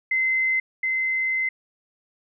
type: tone pair in turn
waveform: sine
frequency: 2061 / 2061 Hz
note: C7 / C7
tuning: -27 / -27 cents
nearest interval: unison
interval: 0 cents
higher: neither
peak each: -19 / -21 dBFS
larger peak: first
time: 0.11-0.6 / 0.83-1.49 s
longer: second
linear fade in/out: 5 ms
effects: none